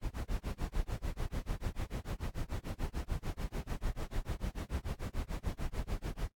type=noise with tremolo; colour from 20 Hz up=brown; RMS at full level=-34 dBFS; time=0.01-6.32 s; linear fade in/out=50 ms; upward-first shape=sine; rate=6.8 Hz; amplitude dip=100%; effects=noise-tail reverb RT60 0.1 s tail -20 dB re dry + AAC 64 kbps